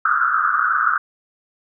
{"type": "band-pass noise", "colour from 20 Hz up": "pink", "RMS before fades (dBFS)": -18, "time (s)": [0.05, 0.98], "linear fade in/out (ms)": 5, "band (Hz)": [1200, 1500], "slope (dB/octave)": 96, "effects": []}